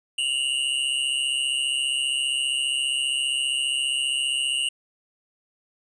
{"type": "tone pair together", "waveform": "square", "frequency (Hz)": [2794, 2929], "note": ["F7", "F#7"], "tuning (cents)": [0, -18], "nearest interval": "minor second", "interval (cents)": 82, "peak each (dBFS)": -26, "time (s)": [0.18, 4.69], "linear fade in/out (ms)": 5, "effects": ["resampled to 22050 Hz"]}